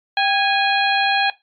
harmonic tone with a mistuned harmonic, 826 Hz, G#5, 10 cents flat, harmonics 1 / 2 / 3 / 4 / 5, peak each -18 / -21 / -23 / -24 / -25 dBFS, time 0.17-1.3 s, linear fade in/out 2 ms, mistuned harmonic 1, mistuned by -82 cents, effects noise-tail reverb RT60 0.2 s tail -18 dB re dry + AAC 64 kbps

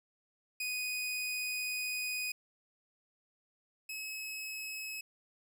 sawtooth tone pair in turn, 2489 / 2571 Hz, D#7 / E7, 0 / -44 cents, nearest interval minor second, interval 56 cents, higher second, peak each -31 / -36 dBFS, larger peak first, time 0.6-2.32 / 3.89-5.01 s, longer first, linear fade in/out 5 ms, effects none

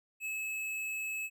sine tone with hard clipping, 2591 Hz, E7, 30 cents flat, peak -36 dBFS, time 0.2-1.3 s, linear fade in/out 50 ms, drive 13 dB, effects none

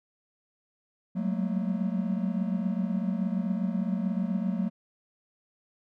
triangle tone cluster, 184.8 / 192 / 213.2 / 229.7 Hz, F#3 / G3 / G#3 / A#3, -2 / -36 / +46 / -25 cents, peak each -27 / -34 / -31 / -31 dBFS, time 1.15-4.7 s, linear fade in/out 20 ms, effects none

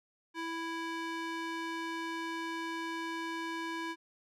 square tone with band-pass filter, 330 Hz, E4, 2 cents sharp, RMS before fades -38 dBFS, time 0.34-3.96 s, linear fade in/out 50 ms, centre 1600 Hz, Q 0.68, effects none

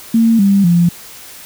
sine tone with pitch steps, 227.6 / 198.14 / 172.49 Hz, A#3 / G3 / F3, -41 / +19 / -21 cents, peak -7 dBFS, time 0.14-0.89 s, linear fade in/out 5 ms, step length 250 ms, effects white hiss -35 dBFS RMS until 1.45 s

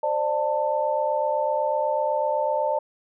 sine tone cluster, 528 / 596 / 889 Hz, C5 / D5 / A5, +16 / +25 / +18 cents, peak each -28 / -24 / -25 dBFS, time 0.03-2.79 s, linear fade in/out 5 ms, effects none

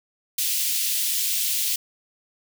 white high-pass noise, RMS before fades -24 dBFS, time 0.38-1.76 s, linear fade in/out 5 ms, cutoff 2600 Hz, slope 24 dB/octave, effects none

